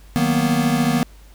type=chord; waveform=square; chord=B major seventh; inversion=first; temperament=equal; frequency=155.56 / 185 / 233.1 / 246.9 Hz; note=D#3 / F#3 / A#3 / B3; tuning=0 / 0 / 0 / 0 cents; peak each=-23 / -27 / -21 / -21 dBFS; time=0.16-1.03 s; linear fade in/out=0 ms; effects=added 50 Hz sine -42 dBFS peak until 1.34 s + pink hiss -52 dBFS RMS until 1.34 s